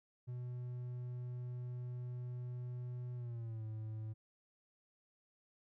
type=tone with pitch glide; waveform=triangle; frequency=123.47 to 109.37 Hz; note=B2 to A2; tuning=0 to -10 cents; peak=-39 dBFS; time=0.27-4.14 s; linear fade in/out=20 ms; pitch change=-210 cents; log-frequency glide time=3.15-3.64 s; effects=none